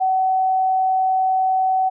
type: tone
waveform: sine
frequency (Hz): 755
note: F#5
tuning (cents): +35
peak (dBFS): -15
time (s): 0-1.9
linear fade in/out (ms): 20
effects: none